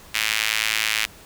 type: tone with high-pass filter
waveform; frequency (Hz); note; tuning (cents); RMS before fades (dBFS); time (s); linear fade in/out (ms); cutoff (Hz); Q
sawtooth; 109.3; A2; -11; -23; 0.14-1.06; 10; 2300; 1.9
effects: pink hiss -46 dBFS RMS until 1.25 s